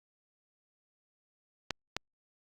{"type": "clicks", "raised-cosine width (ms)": 0.2, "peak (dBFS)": -14, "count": 2, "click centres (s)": [1.707, 1.966], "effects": ["Opus 48 kbps"]}